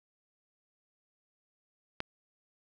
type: click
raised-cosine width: 0.3 ms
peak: -17 dBFS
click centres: 2.004 s
effects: none